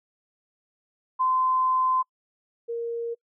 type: tone pair in turn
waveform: sine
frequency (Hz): 1031 / 466.5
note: C6 / A#4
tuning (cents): -26 / +1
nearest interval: octave + major second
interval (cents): 1373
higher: first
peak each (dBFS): -20 / -27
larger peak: first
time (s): 1.19-2.03 / 2.68-3.15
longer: first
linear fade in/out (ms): 20
effects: noise-tail reverb RT60 0.1 s tail -26 dB re dry